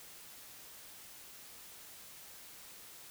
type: silence
effects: white hiss -53 dBFS RMS until 3.1 s